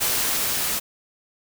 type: noise with level ramp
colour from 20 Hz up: white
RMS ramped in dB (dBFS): -22 to -25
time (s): 0-0.8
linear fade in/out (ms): 20
effects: none

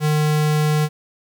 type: tone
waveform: square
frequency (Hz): 151.9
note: D#3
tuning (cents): -41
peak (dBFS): -16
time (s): 0-0.89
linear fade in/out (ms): 50
effects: 9-bit

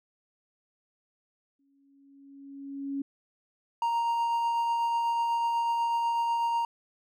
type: tone with exponential growth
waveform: sine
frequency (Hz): 277.2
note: C#4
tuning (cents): 0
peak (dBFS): -28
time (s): 1.59-3.02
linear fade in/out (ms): 5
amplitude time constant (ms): 310
type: tone with tremolo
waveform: triangle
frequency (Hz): 932.3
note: A#5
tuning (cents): 0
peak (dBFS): -22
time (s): 3.82-6.65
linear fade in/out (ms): 2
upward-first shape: triangle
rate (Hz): 8.1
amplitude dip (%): 25
effects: none

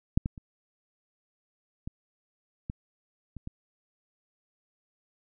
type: clicks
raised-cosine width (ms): 5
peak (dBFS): -9 / -17 / -30 / -23 / -21 / -28 / -24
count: 7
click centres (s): 0.175 / 0.259 / 0.378 / 1.875 / 2.699 / 3.367 / 3.474
effects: none

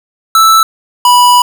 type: tone pair in turn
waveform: square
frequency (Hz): 1318.5 / 981.5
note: E6 / B5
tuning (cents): 0 / -11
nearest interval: perfect fourth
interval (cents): 511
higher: first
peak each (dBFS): -4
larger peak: neither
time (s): 0.35-0.63 / 1.05-1.42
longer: second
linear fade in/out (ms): 2
effects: none

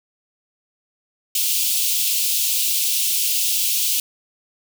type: high-pass noise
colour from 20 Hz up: white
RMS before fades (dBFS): -20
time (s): 1.35-4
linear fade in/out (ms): 2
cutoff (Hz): 2600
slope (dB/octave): 48
effects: none

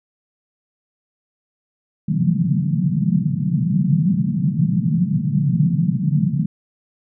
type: band-pass noise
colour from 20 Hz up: pink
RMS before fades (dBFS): -18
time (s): 2.08-6.46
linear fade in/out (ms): 5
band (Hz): 140 to 200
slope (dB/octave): 48
effects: none

